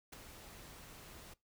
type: noise with ADSR envelope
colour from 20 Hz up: pink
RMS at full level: -45 dBFS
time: 0.12-1.34 s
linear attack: 14 ms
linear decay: 6 ms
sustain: -9 dB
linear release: 8 ms
effects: noise-tail reverb RT60 0.2 s tail -21 dB re dry